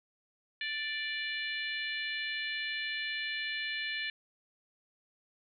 harmonic tone, 587.3 Hz, D5, in tune, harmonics 3 / 4 / 5 / 6 / 7, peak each -37 / -39 / -41 / -43 / -44 dBFS, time 0.61-4.1 s, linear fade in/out 2 ms, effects none

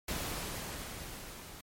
pink noise with level ramp, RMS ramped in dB -36 to -49 dBFS, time 0.08-1.61 s, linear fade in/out 5 ms, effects MP3 64 kbps

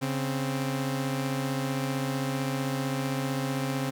sawtooth tone pair together, 138.59 / 261.6 Hz, C#3 / C4, 0 / 0 cents, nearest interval major seventh, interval 1100 cents, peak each -26 / -27 dBFS, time 0.01-3.91 s, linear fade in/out 20 ms, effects none

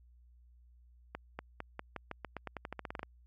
accelerating click train, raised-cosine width 0.5 ms, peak -24 dBFS, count 18, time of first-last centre 1.15-3.031 s, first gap 240 ms, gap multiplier 0.89, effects added 60 Hz sine -58 dBFS peak until 3.26 s + MP3 64 kbps

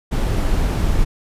brown noise, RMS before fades -17 dBFS, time 0.11-1.05 s, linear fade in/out 20 ms, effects resampled to 32000 Hz

